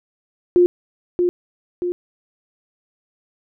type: tone with echo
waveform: sine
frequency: 354.4 Hz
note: F4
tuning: 25 cents sharp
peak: -9 dBFS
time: 0.56-0.66 s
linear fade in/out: 0 ms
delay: 630 ms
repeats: 2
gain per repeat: -5 dB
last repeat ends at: 1.92 s
effects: none